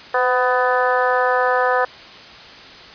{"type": "harmonic tone with a mistuned harmonic", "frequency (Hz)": 250, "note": "B3", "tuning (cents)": 21, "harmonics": [2, 3, 4, 5, 6, 7], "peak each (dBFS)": [-19, -21, -22, -23, -24, -24], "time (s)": [0.14, 1.85], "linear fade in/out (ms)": 5, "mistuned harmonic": 2, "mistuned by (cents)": 24, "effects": ["white hiss -39 dBFS RMS until 2.94 s", "resampled to 11025 Hz"]}